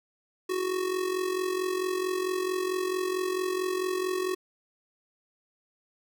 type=tone with amplitude modulation; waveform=square; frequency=370 Hz; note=F#4; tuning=in tune; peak=-25 dBFS; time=0.49-4.35 s; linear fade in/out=10 ms; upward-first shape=sine; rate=44.5 Hz; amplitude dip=65%; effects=none